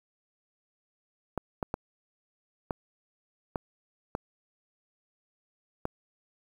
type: clicks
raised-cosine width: 1 ms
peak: -16 dBFS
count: 7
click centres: 1.377 / 1.628 / 1.741 / 2.708 / 3.558 / 4.151 / 5.854 s
effects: 8-bit